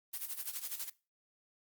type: noise with tremolo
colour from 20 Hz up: blue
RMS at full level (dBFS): -38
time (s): 0.13-0.9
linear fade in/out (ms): 10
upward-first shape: sine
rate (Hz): 12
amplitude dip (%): 80
effects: noise-tail reverb RT60 0.3 s tail -21 dB re dry + Opus 32 kbps